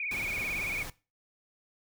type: tone with vibrato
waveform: sine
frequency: 2331 Hz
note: D7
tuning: 14 cents flat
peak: -31 dBFS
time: 0-0.83 s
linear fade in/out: 2 ms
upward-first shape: sine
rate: 18 Hz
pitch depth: 110 cents each way
type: noise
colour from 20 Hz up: pink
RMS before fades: -41 dBFS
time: 0.11-0.9 s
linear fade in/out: 2 ms
effects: noise-tail reverb RT60 0.3 s tail -19 dB re dry